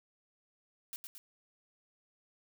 blue noise with echo, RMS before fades -42 dBFS, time 0.93-0.96 s, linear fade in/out 0 ms, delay 110 ms, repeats 2, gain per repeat -4 dB, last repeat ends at 1.18 s, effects none

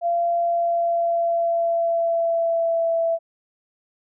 sine tone with pitch glide, 686 to 664.2 Hz, F5 to E5, -31 to +13 cents, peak -18 dBFS, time 0.01-3.19 s, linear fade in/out 50 ms, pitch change -56 cents, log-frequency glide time 0.38-2.93 s, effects none

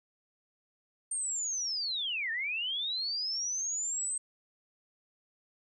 sine linear two-way sweep, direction down then up, 8830 to 1760 to 8330 Hz, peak -31 dBFS, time 1.11-4.18 s, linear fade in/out 5 ms, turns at 2.31 s, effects none

